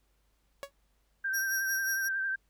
sawtooth tone with exponential decay, 559 Hz, C#5, 14 cents sharp, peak -30 dBFS, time 0.63-0.71 s, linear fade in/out 0 ms, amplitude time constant 17 ms
sine tone with vibrato, 1569 Hz, G6, 1 cent sharp, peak -29 dBFS, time 1.24-2.36 s, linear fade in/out 10 ms, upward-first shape triangle, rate 11 Hz, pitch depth 39 cents each way
25% pulse tone with tremolo, 5670 Hz, F8, 25 cents sharp, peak -27 dBFS, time 1.33-2.09 s, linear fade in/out 20 ms, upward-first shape sine, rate 5.6 Hz, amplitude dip 65%
effects added 50 Hz sine -70 dBFS peak until 2.49 s + pink hiss -75 dBFS RMS until 2.49 s

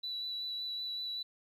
sine tone with vibrato, 3951 Hz, B7, in tune, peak -35 dBFS, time 0.03-1.23 s, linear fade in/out 10 ms, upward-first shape sine, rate 5.3 Hz, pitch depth 13 cents each way, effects tanh soft clip ceiling -31 dBFS + 12-bit

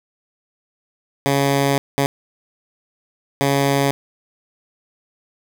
10% pulse tone bursts at uneven times, 139.4 Hz, C#3, 10 cents sharp, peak -7 dBFS, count 3, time 1.26-1.78 / 1.98-2.06 / 3.41-3.91 s, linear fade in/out 0 ms, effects none

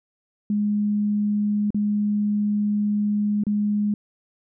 sine tone with dropouts, 207.7 Hz, G#3, in tune, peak -19 dBFS, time 0.5-3.94 s, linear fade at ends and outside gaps 2 ms, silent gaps 1.705-1.745 / 3.437-3.467 s, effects none

